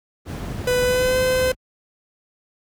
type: noise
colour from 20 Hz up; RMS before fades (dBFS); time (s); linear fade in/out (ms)
brown; -25; 0.25-1.55; 50
type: tone with pitch glide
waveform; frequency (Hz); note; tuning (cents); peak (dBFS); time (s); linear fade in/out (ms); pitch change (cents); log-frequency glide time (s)
45% pulse; 497.3 to 512.5; B4 to C5; +12 to -36; -17; 0.67-1.52; 5; +52; 0.83-1.18
effects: high-pass 60 Hz 12 dB/octave